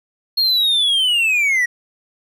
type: linear sweep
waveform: triangle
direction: down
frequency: 4307 to 1891 Hz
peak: -12 dBFS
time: 0.37-1.66 s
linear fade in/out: 10 ms
effects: none